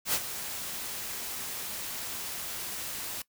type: noise with ADSR envelope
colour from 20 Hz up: white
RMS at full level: -26 dBFS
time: 0.05-3.22 s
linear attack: 85 ms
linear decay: 58 ms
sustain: -11 dB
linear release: 3 ms
effects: noise-tail reverb RT60 0.1 s tail -20 dB re dry